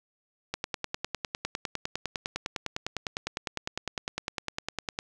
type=click train; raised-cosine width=0.2 ms; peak=-13 dBFS; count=45; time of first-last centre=0.54-4.989 s; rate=9.89 Hz; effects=none